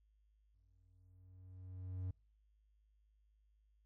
triangle tone with exponential growth, 92.4 Hz, F#2, 2 cents flat, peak -36 dBFS, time 0.54-2.11 s, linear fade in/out 5 ms, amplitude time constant 340 ms, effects noise-tail reverb RT60 0.4 s tail -26 dB re dry + added 52 Hz sine -70 dBFS peak until 3.85 s

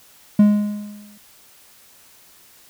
triangle tone with exponential decay, 207.7 Hz, G#3, in tune, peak -5 dBFS, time 0.39-1.18 s, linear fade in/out 5 ms, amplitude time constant 170 ms, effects white hiss -50 dBFS RMS until 2.69 s

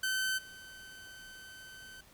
sawtooth tone with level steps, 1533 Hz, G6, 39 cents flat, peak -27 / -45 dBFS, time 0.03-2.01 s, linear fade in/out 5 ms, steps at 0.37 s, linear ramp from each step 20 ms, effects pink hiss -60 dBFS RMS until 2.13 s

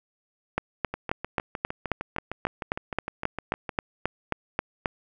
two click trains, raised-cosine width 0.5 ms, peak -9 / -16 dBFS, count 17 / 19, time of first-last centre 0.58-4.858 / 0.94-3.692 s, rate 3.74 / 6.54 Hz, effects none

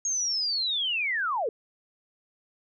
sine linear sweep, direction down, 6580 to 403 Hz, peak -25 dBFS, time 0.05-1.49 s, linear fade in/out 2 ms, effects none

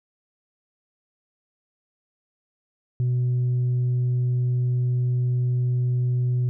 sine tone with tanh clipping, 124.2 Hz, B2, 10 cents sharp, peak -20 dBFS, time 3-6.49 s, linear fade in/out 0 ms, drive 1 dB, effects none

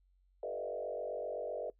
sine tone with frequency modulation, 545 Hz, C#5, 29 cents flat, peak -36 dBFS, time 0.43-1.7 s, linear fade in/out 2 ms, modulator 47.8 Hz, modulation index 2.5, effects noise-tail reverb RT60 0.1 s tail -20 dB re dry + added 46 Hz sine -67 dBFS peak until 1.79 s

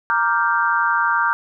sine chord, G minor seventh, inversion first, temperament equal, 932.3 / 1174.7 / 1396.9 / 1568 Hz, Bb5 / D6 / F6 / G6, 0 / 0 / 0 / 0 cents, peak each -21 dBFS, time 0.1-1.33 s, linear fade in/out 0 ms, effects none

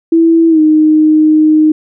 sine tone with pitch glide, 329.6 to 309.3 Hz, E4 to D#4, 0 to -10 cents, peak -4 dBFS, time 0.12-1.72 s, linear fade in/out 5 ms, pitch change -110 cents, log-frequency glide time 0.49-0.6 s, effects none

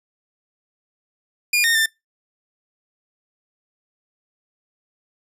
sawtooth tone with pitch steps, 2425 / 1838 / 1787 Hz, D#7 / A#6 / A6, -45 / -25 / +26 cents, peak -12 dBFS, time 1.53-1.86 s, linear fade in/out 5 ms, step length 110 ms, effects noise-tail reverb RT60 0.2 s tail -25 dB re dry + resampled to 32000 Hz

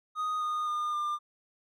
triangle tone with pitch steps, 1244.5 / 1228.8 / 1213.3 / 1197.9 Hz, D#6 / D#6 / D#6 / D6, 0 / -22 / -44 / +34 cents, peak -27 dBFS, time 0.15-1.19 s, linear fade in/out 50 ms, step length 260 ms, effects none

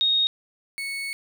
sine / 35% pulse tone pair in turn, 3729 / 2211 Hz, A#7 / C#7, 0 / -5 cents, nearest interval major sixth, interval 905 cents, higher first, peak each -18 / -27 dBFS, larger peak first, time 0.01-0.27 / 0.78-1.13 s, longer second, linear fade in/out 0 ms, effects none

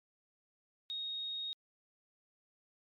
sine tone, 3738 Hz, A#7, 4 cents sharp, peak -37 dBFS, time 0.9-1.53 s, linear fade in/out 0 ms, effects MP3 96 kbps

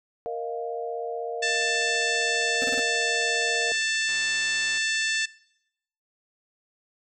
sine chord, Bb suspended fourth, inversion none, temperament equal, 466.2 / 622.3 / 698.5 Hz, Bb4 / Eb5 / F5, 0 / 0 / 0 cents, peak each -31 / -36 / -33 dBFS, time 0.26-3.72 s, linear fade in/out 0 ms
harmonic tone, 885 Hz, A5, 10 cents sharp, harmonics 2 / 3 / 4 / 5 / 6 / 7 / 8 / 9, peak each -26 / -30 / -32 / -34 / -36 / -37 / -38 / -39 dBFS, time 1.42-5.26 s, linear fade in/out 10 ms
25% pulse tone bursts, 261.6 Hz, C4, in tune, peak -27 dBFS, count 4, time 2.62-2.797 s, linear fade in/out 0 ms, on 21 ms, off 31 ms
click train, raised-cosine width 0.2 ms, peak -25 dBFS, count 93, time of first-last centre 4.09-4.777 s, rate 134 Hz
effects noise-tail reverb RT60 0.8 s tail -21 dB re dry

